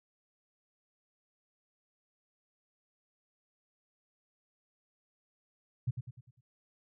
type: tone with echo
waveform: sine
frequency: 123.47 Hz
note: B2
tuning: in tune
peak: -27 dBFS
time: 5.87-5.91 s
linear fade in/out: 10 ms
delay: 100 ms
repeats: 5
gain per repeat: -7 dB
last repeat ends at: 6.41 s
effects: none